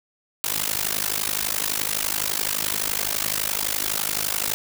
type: noise with amplitude modulation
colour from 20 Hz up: white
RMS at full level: -21 dBFS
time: 0.44-4.54 s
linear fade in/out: 0 ms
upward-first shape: sine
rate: 51.8 Hz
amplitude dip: 100%
effects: none